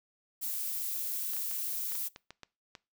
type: noise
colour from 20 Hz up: violet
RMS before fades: -35 dBFS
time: 0.41-2.09 s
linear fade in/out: 20 ms
type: clicks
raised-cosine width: 0.2 ms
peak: -28 dBFS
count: 9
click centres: 1.335 / 1.367 / 1.513 / 1.92 / 1.953 / 2.161 / 2.306 / 2.433 / 2.752 s
effects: noise-tail reverb RT60 0.3 s tail -22 dB re dry